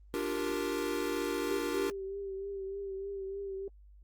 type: chord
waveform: square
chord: G minor seventh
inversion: second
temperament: equal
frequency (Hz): 293.7 / 349.2 / 392 / 466.2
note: D4 / F4 / G4 / Bb4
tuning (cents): 0 / 0 / 0 / 0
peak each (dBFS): -38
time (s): 0.14-1.9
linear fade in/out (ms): 0
type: tone with vibrato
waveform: sine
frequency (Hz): 392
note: G4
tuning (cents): 0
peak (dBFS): -36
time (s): 1.51-3.68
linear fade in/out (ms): 2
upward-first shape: triangle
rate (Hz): 3.3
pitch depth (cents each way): 41
effects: added 50 Hz sine -53 dBFS peak until 4.03 s + Opus 24 kbps